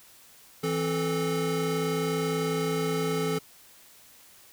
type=tone cluster; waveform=square; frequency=165 / 264.4 / 434.5 Hz; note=E3 / C4 / A4; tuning=+2 / +18 / -22 cents; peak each=-31 / -35 / -29 dBFS; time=0.63-3.39 s; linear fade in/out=10 ms; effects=white hiss -54 dBFS RMS until 4.52 s